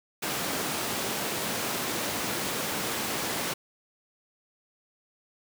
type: high-pass noise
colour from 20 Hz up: pink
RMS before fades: -31 dBFS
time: 0.22-3.54 s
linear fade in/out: 10 ms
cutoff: 200 Hz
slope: 12 dB/octave
effects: none